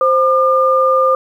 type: tone pair together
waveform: sine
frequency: 523.2 / 1204 Hz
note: C5 / D6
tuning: 0 / +43 cents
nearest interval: octave + major second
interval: 1443 cents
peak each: -12 dBFS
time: 0.01-1.15 s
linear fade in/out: 2 ms
effects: 8-bit